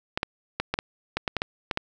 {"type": "clicks", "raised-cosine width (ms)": 0.3, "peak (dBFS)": -9, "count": 11, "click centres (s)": [0.175, 0.231, 0.6, 0.74, 0.789, 1.17, 1.278, 1.367, 1.419, 1.712, 1.774], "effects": []}